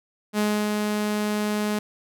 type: tone with ADSR envelope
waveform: sawtooth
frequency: 210 Hz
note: G#3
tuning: 19 cents sharp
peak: -16 dBFS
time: 0.33-1.79 s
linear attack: 55 ms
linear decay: 290 ms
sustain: -3 dB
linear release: 4 ms
effects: none